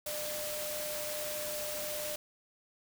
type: tone in noise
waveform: sine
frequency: 601 Hz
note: D5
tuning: 40 cents sharp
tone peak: -39 dBFS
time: 0.06-2.16 s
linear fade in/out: 5 ms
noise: white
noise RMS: -39 dBFS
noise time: 0.06-2.16 s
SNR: -3 dB
effects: none